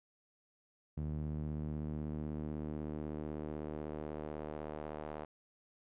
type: tone with band-pass filter sweep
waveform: sawtooth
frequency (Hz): 76.1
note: D#2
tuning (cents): -38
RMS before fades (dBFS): -41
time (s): 0.97-5.25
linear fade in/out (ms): 5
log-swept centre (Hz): 150 to 670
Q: 1.2
effects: resampled to 8000 Hz